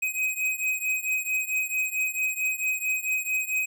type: beating tone pair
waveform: square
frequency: 2519 / 2523.5 Hz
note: D#7 / D#7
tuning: +21 / +24 cents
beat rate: 4.5 Hz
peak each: -28 / -30 dBFS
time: 0.02-3.66 s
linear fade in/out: 10 ms
effects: none